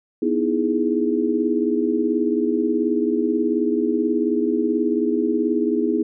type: chord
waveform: sine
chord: E major seventh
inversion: second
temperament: equal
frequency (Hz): 246.9 / 311.1 / 329.6 / 415.3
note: B3 / D#4 / E4 / G#4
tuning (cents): 0 / 0 / 0 / 0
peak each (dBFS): -23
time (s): 0.22-6.03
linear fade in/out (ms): 5
effects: none